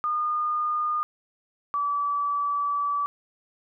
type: tone pair in turn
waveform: sine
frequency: 1219 / 1152 Hz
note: D#6 / D6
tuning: -36 / -34 cents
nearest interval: minor second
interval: 98 cents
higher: first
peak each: -23 dBFS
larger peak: neither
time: 0.04-1.03 / 1.74-3.06 s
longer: second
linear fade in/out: 0 ms
effects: none